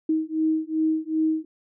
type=beating tone pair; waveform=sine; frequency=314.7 / 317.3 Hz; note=D#4 / D#4; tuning=+20 / +34 cents; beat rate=2.6 Hz; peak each=-24 dBFS; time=0.09-1.45 s; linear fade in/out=5 ms; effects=none